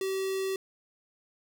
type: tone with notch filter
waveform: square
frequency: 383.9 Hz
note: G4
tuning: 36 cents flat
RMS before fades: -31 dBFS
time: 0.01-0.56 s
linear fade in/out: 2 ms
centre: 1300 Hz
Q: 1.9
effects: none